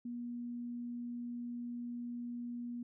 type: tone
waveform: sine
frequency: 240.2 Hz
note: B3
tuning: 48 cents flat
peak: -39 dBFS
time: 0.05-2.83 s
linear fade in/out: 5 ms
effects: none